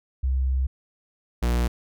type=tone pair in turn; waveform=sine / 45% pulse; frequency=65.41 / 59.83 Hz; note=C2 / A#1; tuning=0 / +46 cents; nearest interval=major second; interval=154 cents; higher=first; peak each=-20 dBFS; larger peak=neither; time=0.23-0.67 / 1.42-1.68 s; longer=first; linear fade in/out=10 ms; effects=none